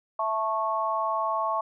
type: chord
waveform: sine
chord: A major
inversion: second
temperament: just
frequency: 660 / 880 / 1100 Hz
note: E5 / A5 / C#6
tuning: +2 / 0 / -14 cents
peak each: -30 / -30 / -27 dBFS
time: 0.19-1.61 s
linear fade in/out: 5 ms
effects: none